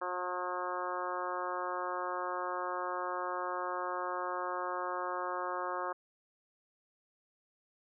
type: harmonic tone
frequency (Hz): 180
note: F#3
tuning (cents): -47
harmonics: 2 / 3 / 4 / 5 / 6 / 7 / 8 / 9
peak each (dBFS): -43 / -41 / -43 / -42 / -39 / -41 / -48 / -47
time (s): 0.01-5.93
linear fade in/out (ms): 10
effects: none